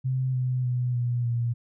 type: tone with pitch steps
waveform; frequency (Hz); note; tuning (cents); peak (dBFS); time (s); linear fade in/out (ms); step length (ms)
sine; 130 / 127.03 / 124.13 / 121.29 / 118.52; C3 / B2 / B2 / B2 / A#2; -11 / +49 / +9 / -31 / +29; -23; 0.04-1.54; 20; 300
effects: none